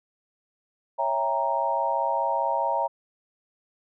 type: chord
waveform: sine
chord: C# diminished seventh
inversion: none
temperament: equal with one note detuned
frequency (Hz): 554.4 / 659.3 / 796.8 / 932.3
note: C#5 / E5 / G5 / Bb5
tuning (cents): 0 / 0 / +28 / 0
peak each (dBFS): -30 / -29 / -30 / -25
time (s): 0.98-2.88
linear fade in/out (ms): 20
effects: none